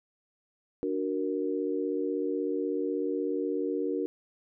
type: chord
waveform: sine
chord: D augmented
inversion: none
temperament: equal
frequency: 293.7 / 370 / 466.2 Hz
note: D4 / F#4 / A#4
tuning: 0 / 0 / 0 cents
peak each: -32 dBFS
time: 0.83-4.06 s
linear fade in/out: 0 ms
effects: none